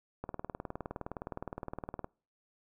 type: click train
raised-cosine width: 1 ms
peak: -24 dBFS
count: 36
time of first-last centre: 0.24-2.044 s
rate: 19.4 Hz
effects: noise-tail reverb RT60 0.4 s tail -26 dB re dry